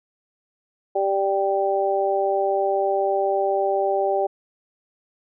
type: harmonic tone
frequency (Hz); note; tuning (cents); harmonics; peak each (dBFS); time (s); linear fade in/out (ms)
196; G3; 0; 2 / 3 / 4; -23 / -23 / -23; 0.95-4.27; 10
effects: none